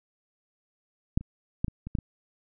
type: clicks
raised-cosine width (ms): 5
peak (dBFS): -10 / -29 / -13 / -21 / -24 / -14 / -21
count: 7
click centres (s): 1.175 / 1.21 / 1.645 / 1.682 / 1.87 / 1.952 / 1.987
effects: none